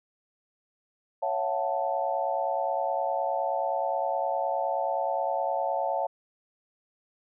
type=chord; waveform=sine; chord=F# minor seventh; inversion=second; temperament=equal with one note detuned; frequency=554.4 / 670.4 / 740 / 880 Hz; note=C#5 / E5 / F#5 / A5; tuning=0 / +29 / 0 / 0 cents; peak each=-31 dBFS; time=1.22-6.07 s; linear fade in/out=10 ms; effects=none